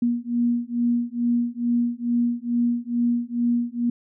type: beating tone pair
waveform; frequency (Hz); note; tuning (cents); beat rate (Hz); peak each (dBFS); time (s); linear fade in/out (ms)
sine; 237.6 / 239.9; A#3 / A#3; +33 / +50; 2.3; -23; 0.02-3.9; 5
effects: none